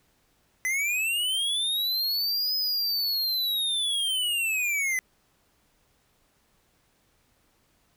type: linear two-way sweep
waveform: square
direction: up then down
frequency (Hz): 2006 to 5070 to 2006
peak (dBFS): -25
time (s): 0.65-4.99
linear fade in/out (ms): 0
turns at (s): 2.56
effects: pink hiss -67 dBFS RMS until 7.96 s